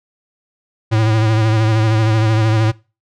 square tone with vibrato, 110 Hz, A2, in tune, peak -12 dBFS, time 0.91-2.72 s, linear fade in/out 20 ms, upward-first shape sine, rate 13 Hz, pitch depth 42 cents each way, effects noise-tail reverb RT60 0.3 s tail -22 dB re dry + low-pass 5000 Hz 12 dB/octave

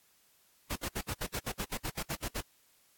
pink noise bursts, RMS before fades -35 dBFS, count 14, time 0.7-2.411 s, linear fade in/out 10 ms, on 60 ms, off 67 ms, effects white hiss -67 dBFS RMS until 2.97 s + AAC 64 kbps

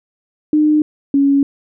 sine tone pair in turn, 303.6 / 278.9 Hz, D#4 / C#4, -42 / +11 cents, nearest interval minor second, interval 147 cents, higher first, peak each -9 dBFS, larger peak neither, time 0.53-0.82 / 1.14-1.43 s, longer neither, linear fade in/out 2 ms, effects none

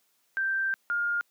sine tone pair in turn, 1568 / 1414.1 Hz, G6 / F6, 0 / +21 cents, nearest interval major second, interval 179 cents, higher first, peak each -25 dBFS, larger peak neither, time 0.37-0.74 / 0.9-1.21 s, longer first, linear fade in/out 0 ms, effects white hiss -70 dBFS RMS until 1.3 s + high-pass 200 Hz 12 dB/octave

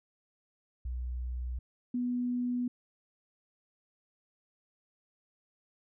sine tone pair in turn, 61.74 / 245.8 Hz, B1 / B3, 0 / -8 cents, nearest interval 2 octaves, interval 2392 cents, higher second, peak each -33 / -29 dBFS, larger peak second, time 0.85-1.59 / 1.94-2.68 s, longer neither, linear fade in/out 5 ms, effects none

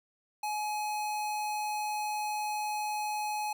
square tone, 844 Hz, G#5, 28 cents sharp, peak -32 dBFS, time 0.43-3.53 s, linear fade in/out 5 ms, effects none

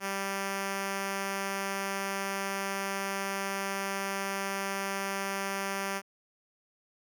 5% pulse tone, 196 Hz, G3, in tune, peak -20 dBFS, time 0-6.02 s, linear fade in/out 50 ms, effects none

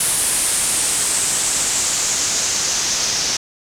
white noise with low-pass filter sweep, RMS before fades -19 dBFS, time 0-3.37 s, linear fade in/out 5 ms, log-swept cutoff 10000 to 5800 Hz, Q 3.4, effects none

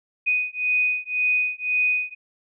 sine beating tone pair, 2489 / 2490.9 Hz, D#7 / D#7, 0 / +1 cents, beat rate 1.9 Hz, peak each -23 dBFS, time 0.26-2.15 s, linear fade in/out 20 ms, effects none

